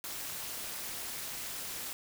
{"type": "noise with amplitude modulation", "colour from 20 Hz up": "white", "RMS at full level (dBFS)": -37, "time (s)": [0.04, 1.93], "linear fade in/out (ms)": 0, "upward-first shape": "sine", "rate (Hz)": 272, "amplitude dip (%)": 70, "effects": []}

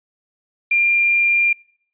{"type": "tone with quantisation", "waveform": "sine", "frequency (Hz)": 2392, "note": "D7", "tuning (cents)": 31, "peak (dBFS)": -13, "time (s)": [0.71, 1.53], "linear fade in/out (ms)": 5, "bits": 7, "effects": ["noise-tail reverb RT60 0.6 s tail -25 dB re dry", "resampled to 8000 Hz"]}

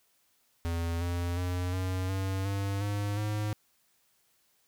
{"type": "tone with pitch steps", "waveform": "square", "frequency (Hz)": [84.2, 86.97, 89.83, 92.78, 95.83, 98.98, 102.24, 105.6], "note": ["E2", "F2", "F2", "F#2", "G2", "G2", "G#2", "G#2"], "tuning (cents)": [37, -7, 49, 5, -39, 17, -27, 29], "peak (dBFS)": -30, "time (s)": [0.65, 3.53], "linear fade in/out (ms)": 0, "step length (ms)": 360, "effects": ["white hiss -70 dBFS RMS until 4.67 s"]}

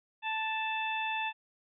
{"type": "harmonic tone", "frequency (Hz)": 880, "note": "A5", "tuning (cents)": 0, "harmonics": [1, 2, 3, 4], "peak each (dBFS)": [-34, -39, -35, -42], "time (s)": [0.22, 1.33], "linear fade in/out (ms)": 50, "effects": []}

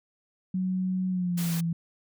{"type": "tone with pitch glide", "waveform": "sine", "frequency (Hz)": [185.6, 167.27], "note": ["F#3", "E3"], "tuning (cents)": [6, 26], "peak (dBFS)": -25, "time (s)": [0.54, 1.73], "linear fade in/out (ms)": 5, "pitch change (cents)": -180, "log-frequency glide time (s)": [1.1, 1.53]}
{"type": "noise", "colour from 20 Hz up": "white", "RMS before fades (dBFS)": -37, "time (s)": [1.37, 1.61], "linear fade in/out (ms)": 10}
{"effects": []}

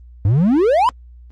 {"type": "exponential sweep", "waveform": "triangle", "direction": "up", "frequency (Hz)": [92.5, 1046.5], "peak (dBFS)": -9, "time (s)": [0.25, 0.89], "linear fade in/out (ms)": 0, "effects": ["added 60 Hz sine -38 dBFS peak until 1.31 s", "Opus 32 kbps"]}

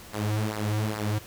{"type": "tone with flanger", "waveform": "sawtooth", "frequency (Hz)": 106.5, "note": "G#2", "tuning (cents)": 44, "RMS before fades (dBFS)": -28, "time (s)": [0.13, 1.19], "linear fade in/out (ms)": 10, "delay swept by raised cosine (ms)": [0.3, 4.7], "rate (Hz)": 2.4, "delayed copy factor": -0.75, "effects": ["pink hiss -46 dBFS RMS until 1.26 s"]}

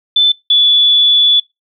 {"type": "tone pair in turn", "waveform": "sine", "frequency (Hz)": [3520, 3444], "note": ["A7", "A7"], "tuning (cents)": [0, -38], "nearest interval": "unison", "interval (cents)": 38, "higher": "first", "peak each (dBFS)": -6, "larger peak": "neither", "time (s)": [[0.16, 0.32], [0.5, 1.4]], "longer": "second", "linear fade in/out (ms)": 5, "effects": ["noise-tail reverb RT60 0.2 s tail -23 dB re dry"]}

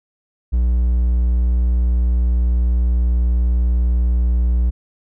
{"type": "tone", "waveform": "triangle", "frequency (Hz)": 60.1, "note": "B1", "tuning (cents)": -46, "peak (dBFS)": -11, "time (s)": [0.52, 4.71], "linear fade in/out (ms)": 20, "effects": []}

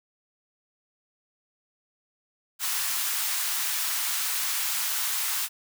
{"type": "high-pass noise", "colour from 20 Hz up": "white", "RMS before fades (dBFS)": -28, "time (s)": [2.59, 5.49], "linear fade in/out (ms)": 50, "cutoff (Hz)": 880, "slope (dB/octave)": 24, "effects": []}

